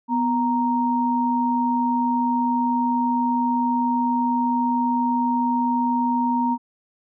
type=tone pair together; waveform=sine; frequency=246.9 / 932.2 Hz; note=B3 / A#5; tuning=0 / 0 cents; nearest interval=octave + major seventh; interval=2300 cents; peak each=-21 dBFS; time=0.08-6.58 s; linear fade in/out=50 ms; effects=none